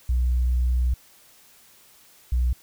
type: tone pair in turn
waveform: sine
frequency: 61.8 / 61.34 Hz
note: B1 / B1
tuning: +2 / -11 cents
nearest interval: unison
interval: 13 cents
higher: first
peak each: -17 dBFS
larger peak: neither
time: 0.09-0.94 / 2.32-2.53 s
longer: first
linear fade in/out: 5 ms
effects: tanh soft clip ceiling -16 dBFS + white hiss -54 dBFS RMS until 2.62 s